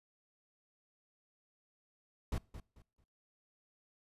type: noise with echo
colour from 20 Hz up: brown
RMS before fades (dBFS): -35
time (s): 2.32-2.38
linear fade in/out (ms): 2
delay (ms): 220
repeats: 3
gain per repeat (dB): -12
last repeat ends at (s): 3.04
effects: noise-tail reverb RT60 0.5 s tail -25 dB re dry + resampled to 32000 Hz